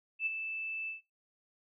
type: tone with ADSR envelope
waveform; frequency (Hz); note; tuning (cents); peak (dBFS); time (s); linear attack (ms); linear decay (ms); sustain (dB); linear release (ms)
sine; 2637; E7; 0; -28; 0.19-1.01; 72; 19; -8; 130
effects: noise-tail reverb RT60 0.2 s tail -19 dB re dry